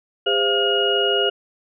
sine tone cluster, 405.3 / 518 / 683 / 1420 / 2878 Hz, G#4 / C5 / F5 / F6 / F#7, -42 / -17 / -39 / +28 / -49 cents, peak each -21 / -25 / -26 / -26 / -20 dBFS, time 0.26-1.3 s, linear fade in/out 10 ms, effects none

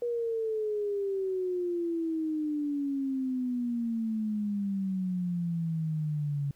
sine exponential sweep, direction down, 482.2 to 140 Hz, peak -28 dBFS, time 0.02-6.51 s, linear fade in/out 2 ms, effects pink hiss -66 dBFS RMS until 6.55 s

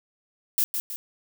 violet noise with echo, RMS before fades -22 dBFS, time 0.58-0.64 s, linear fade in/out 0 ms, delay 160 ms, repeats 2, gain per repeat -6 dB, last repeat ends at 0.96 s, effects none

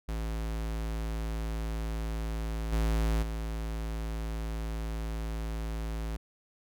square tone with level steps, 55 Hz, A1, in tune, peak -32 / -26 / -33 dBFS, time 0.08-6.17 s, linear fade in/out 10 ms, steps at 2.72 / 3.22 s, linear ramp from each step 10 ms, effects none

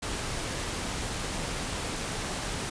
pink noise, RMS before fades -33 dBFS, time 0.02-2.7 s, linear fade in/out 10 ms, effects resampled to 22050 Hz

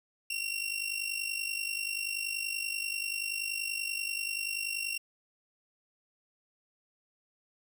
sawtooth tone with amplitude modulation, 2741 Hz, F7, 33 cents flat, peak -26 dBFS, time 0.3-4.98 s, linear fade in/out 5 ms, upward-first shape sine, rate 50.4 Hz, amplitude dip 70%, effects none

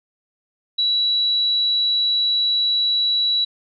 sine tone, 3920 Hz, B7, 14 cents flat, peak -16 dBFS, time 0.78-3.45 s, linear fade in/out 10 ms, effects none

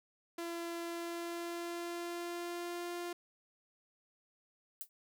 sawtooth tone with pitch glide, 339.4 to 348.7 Hz, F4 to F4, -49 to -3 cents, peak -35 dBFS, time 0.38-3.13 s, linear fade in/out 5 ms, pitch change +46 cents, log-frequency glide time 0.83-2.91 s
violet noise with exponential decay, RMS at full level -38 dBFS, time 4.81-4.89 s, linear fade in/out 0 ms, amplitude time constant 16 ms
effects none

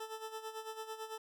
20% pulse tone with tremolo, 440 Hz, A4, in tune, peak -35 dBFS, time 0-1.18 s, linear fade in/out 5 ms, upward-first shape sine, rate 9 Hz, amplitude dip 70%, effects none

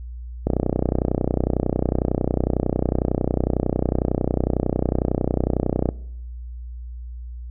click train, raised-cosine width 2 ms, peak -6 dBFS, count 169, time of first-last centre 0.47-5.889 s, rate 31 Hz, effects noise-tail reverb RT60 0.8 s tail -23 dB re dry + added 60 Hz sine -31 dBFS peak until 7.5 s

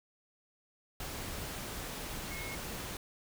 sine tone in noise, 2172 Hz, C#7, 36 cents flat, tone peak -43 dBFS, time 2.31-2.55 s, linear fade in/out 2 ms, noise pink, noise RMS -41 dBFS, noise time 1-2.97 s, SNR -5 dB, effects none

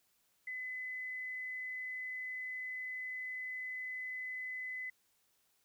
sine tone, 2017 Hz, B6, 36 cents sharp, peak -39 dBFS, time 0.47-4.9 s, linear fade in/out 5 ms, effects white hiss -75 dBFS RMS until 5.64 s

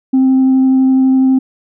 sine tone with vibrato, 262.6 Hz, C4, 6 cents sharp, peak -5 dBFS, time 0.13-1.39 s, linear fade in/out 10 ms, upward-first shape triangle, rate 12 Hz, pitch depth 9 cents each way, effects tanh soft clip ceiling -5 dBFS

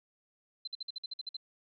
sine tone bursts, 4078 Hz, C8, 45 cents flat, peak -36 dBFS, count 10, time 0.65-1.368 s, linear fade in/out 5 ms, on 25 ms, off 52 ms, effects none

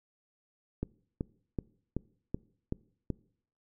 click train, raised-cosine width 3 ms, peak -19 dBFS, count 7, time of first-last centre 0.83-3.103 s, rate 2.64 Hz, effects noise-tail reverb RT60 0.6 s tail -23 dB re dry

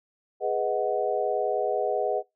sine chord, G# minor seventh, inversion none, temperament equal with one note detuned, 415.3 / 493.9 / 629.8 / 740 Hz, G#4 / B4 / D#5 / F#5, 0 / 0 / +21 / 0 cents, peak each -29 dBFS, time 0.4-2.23 s, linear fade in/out 50 ms, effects noise-tail reverb RT60 0.2 s tail -23 dB re dry

